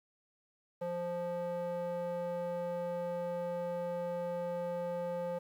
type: tone with band-pass filter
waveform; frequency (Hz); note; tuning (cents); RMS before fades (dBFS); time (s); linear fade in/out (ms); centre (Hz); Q
square; 174.61; F3; 0; -37; 0.81-5.39; 10; 600; 3.2
effects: 11-bit